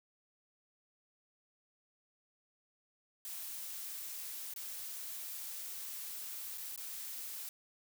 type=noise with dropouts; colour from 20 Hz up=blue; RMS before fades=-44 dBFS; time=3.25-7.49 s; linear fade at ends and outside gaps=1 ms; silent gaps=4.538-4.561 / 6.576-6.58 / 6.761-6.776 s; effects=none